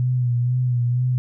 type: tone with vibrato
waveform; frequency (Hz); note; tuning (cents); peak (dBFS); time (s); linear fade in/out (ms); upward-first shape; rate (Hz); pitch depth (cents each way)
sine; 123.47; B2; 0; -17; 0-1.18; 0; sine; 2.1; 43
effects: none